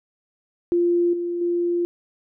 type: tone with level steps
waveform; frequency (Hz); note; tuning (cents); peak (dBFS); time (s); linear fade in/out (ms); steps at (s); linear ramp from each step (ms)
sine; 347.2; F4; -10; -16 / -23 / -19; 0.72-1.85; 0; 1.13 / 1.41; 5
effects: none